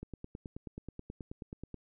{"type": "click train", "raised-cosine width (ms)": 3, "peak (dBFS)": -29, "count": 17, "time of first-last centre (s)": [0.03, 1.743], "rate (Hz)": 9.34, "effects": []}